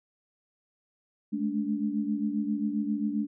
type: tone cluster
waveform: sine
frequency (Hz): 209.7 / 217.2 / 289.3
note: G#3 / A3 / D4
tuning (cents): +17 / -22 / -26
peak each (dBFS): -31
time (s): 1.32-3.27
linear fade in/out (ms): 20
effects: none